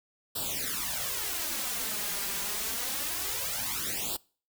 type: noise with flanger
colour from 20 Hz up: white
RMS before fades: -33 dBFS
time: 0.35-4.17 s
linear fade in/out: 10 ms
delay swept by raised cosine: 0.23 to 5.03 ms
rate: 0.26 Hz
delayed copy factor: +0.95
effects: noise-tail reverb RT60 0.4 s tail -24 dB re dry